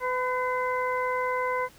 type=harmonic tone with a mistuned harmonic; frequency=504 Hz; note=B4; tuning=35 cents sharp; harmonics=1 / 2 / 3 / 4; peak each=-29 / -28 / -36 / -34 dBFS; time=0-1.69 s; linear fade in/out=50 ms; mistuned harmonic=4; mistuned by=+29 cents; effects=pink hiss -54 dBFS RMS until 1.78 s